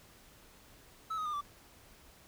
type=tone with pitch steps; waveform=triangle; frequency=1304 / 1255.2 / 1208.3 / 1163.1 Hz; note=E6 / D#6 / D6 / D6; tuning=-19 / +15 / +49 / -17 cents; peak=-32 dBFS; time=1.1-1.412 s; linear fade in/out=10 ms; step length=78 ms; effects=pink hiss -59 dBFS RMS until 2.27 s